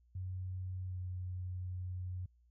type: tone with pitch glide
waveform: sine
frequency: 92.5 to 91.17 Hz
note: F#2 to F#2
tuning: 0 to -25 cents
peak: -38 dBFS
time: 0.15-2.26 s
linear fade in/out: 5 ms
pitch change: -25 cents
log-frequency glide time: 0.87-0.97 s
effects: added 60 Hz sine -65 dBFS peak until 2.5 s